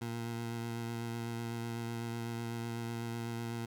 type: tone with vibrato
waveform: 20% pulse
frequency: 116.54 Hz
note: A#2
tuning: in tune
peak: -32 dBFS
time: 0.01-3.66 s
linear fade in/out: 10 ms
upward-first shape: sine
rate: 8 Hz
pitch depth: 15 cents each way
effects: none